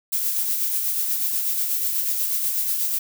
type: noise with tremolo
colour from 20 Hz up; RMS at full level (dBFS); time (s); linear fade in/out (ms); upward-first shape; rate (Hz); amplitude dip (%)
violet; -22; 0.12-2.99; 10; sine; 8.2; 35
effects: none